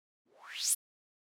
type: noise with low-pass filter sweep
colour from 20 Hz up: violet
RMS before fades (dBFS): -35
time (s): 0.25-0.75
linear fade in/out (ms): 20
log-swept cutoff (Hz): 230 to 12000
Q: 6.1
effects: none